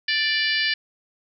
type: harmonic tone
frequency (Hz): 587.3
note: D5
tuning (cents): 0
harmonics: 3 / 4 / 5 / 6 / 7 / 8 / 9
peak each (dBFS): -24 / -27 / -27 / -32 / -30 / -27 / -36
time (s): 0.08-0.74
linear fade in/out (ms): 5
effects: none